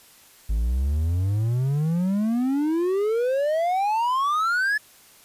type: exponential sweep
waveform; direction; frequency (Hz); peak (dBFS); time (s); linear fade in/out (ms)
triangle; up; 51.3 to 1742; -18; 0.49-4.78; 10
effects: white hiss -52 dBFS RMS until 5.24 s + resampled to 32000 Hz